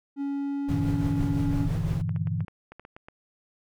triangle tone with pitch glide, 280 to 281.8 Hz, C#4 to C#4, +18 to +29 cents, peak -25 dBFS, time 0.16-1.69 s, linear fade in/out 50 ms, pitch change +11 cents, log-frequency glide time 0.29-0.93 s
brown noise with tremolo, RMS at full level -31 dBFS, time 0.68-2.02 s, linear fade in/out 10 ms, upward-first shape triangle, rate 5.9 Hz, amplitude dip 45%
sine chord, E half-diminished seventh, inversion first, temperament just, 98.89 / 118.67 / 148.33 / 164.81 Hz, G2 / Bb2 / D3 / E3, +16 / +31 / +18 / 0 cents, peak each -30 / -32 / -32 / -30 dBFS, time 0.7-2.45 s, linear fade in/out 5 ms
clicks, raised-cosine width 0.5 ms, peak -29 dBFS, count 10, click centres 2.093 / 2.162 / 2.272 / 2.406 / 2.482 / 2.72 / 2.796 / 2.851 / 2.965 / 3.085 s
effects none

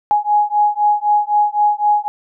sine beating tone pair, 832 / 835.9 Hz, G#5 / G#5, +3 / +11 cents, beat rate 3.9 Hz, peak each -15 dBFS, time 0.11-2.08 s, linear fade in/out 0 ms, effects none

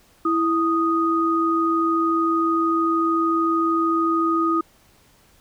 sine tone pair together, 329.6 / 1242.9 Hz, E4 / D#6, 0 / -2 cents, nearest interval octave + major seventh, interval 2298 cents, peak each -20 dBFS, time 0.25-4.61 s, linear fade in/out 5 ms, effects pink hiss -56 dBFS RMS until 5.4 s

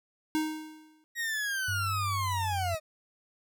square tone with exponential decay, 311.1 Hz, D#4, in tune, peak -25 dBFS, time 0.35-1.04 s, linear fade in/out 0 ms, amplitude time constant 150 ms
40% pulse linear sweep, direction down, 1901 to 610 Hz, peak -29 dBFS, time 1.15-2.8 s, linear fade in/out 50 ms
sine tone with pitch glide, 98 to 90.91 Hz, G2 to F#2, 0 to -30 cents, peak -32 dBFS, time 1.68-2.75 s, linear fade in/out 5 ms, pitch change -130 cents, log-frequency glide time 2.14-2.64 s
effects none

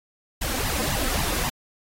pink noise with flanger, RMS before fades -26 dBFS, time 0.41-1.5 s, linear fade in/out 10 ms, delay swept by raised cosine 1 to 3.9 ms, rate 3.8 Hz, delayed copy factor +1, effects AAC 48 kbps

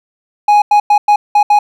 triangle tone bursts at uneven times, 830.6 Hz, G#5, in tune, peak -3 dBFS, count 6, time 0.48-0.62 / 0.71-0.8 / 0.9-0.98 / 1.08-1.16 / 1.35-1.43 / 1.5-1.59 s, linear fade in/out 5 ms, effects none

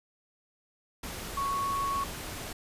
sine tone in noise, 1108.7 Hz, C#6, in tune, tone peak -28 dBFS, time 1.37-2.04 s, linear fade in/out 5 ms, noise pink, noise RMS -39 dBFS, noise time 1.03-2.53 s, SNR +8 dB, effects resampled to 32000 Hz

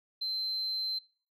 sine tone, 4100 Hz, C8, 36 cents flat, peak -30 dBFS, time 0.21-0.99 s, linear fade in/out 10 ms, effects noise-tail reverb RT60 0.5 s tail -26 dB re dry + tanh soft clip ceiling -27 dBFS

